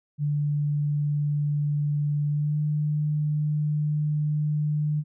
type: tone with pitch glide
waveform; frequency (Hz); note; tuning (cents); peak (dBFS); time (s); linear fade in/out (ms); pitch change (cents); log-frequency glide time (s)
sine; 146.83 to 150.18; D3 to D3; 0 to +39; -22; 0.18-5.04; 50; +39; 2.29-2.59
effects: none